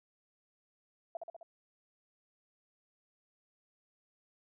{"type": "tone with echo", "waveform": "sine", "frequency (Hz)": 670, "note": "E5", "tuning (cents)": 28, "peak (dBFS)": -36, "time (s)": [1.15, 1.17], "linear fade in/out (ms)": 2, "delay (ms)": 65, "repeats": 4, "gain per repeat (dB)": -3, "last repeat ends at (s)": 1.43, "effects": []}